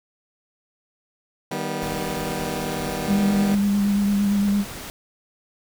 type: chord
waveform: 15% pulse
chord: Eb augmented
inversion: none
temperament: just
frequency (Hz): 155.56 / 194.45 / 243.1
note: Eb3 / G3 / B3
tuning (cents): 0 / -14 / -27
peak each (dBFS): -24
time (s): 1.51-3.55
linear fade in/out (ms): 5
type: noise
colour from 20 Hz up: pink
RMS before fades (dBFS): -35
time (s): 1.82-4.9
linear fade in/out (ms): 0
type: tone with vibrato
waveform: sine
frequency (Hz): 201.8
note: G#3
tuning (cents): -49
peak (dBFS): -17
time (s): 3.06-4.65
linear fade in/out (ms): 50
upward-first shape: triangle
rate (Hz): 8.8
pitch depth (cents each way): 27
effects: none